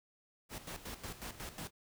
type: noise with tremolo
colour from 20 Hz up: pink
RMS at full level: -44 dBFS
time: 0.49-1.71 s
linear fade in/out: 50 ms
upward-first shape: square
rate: 5.5 Hz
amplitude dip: 70%
effects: none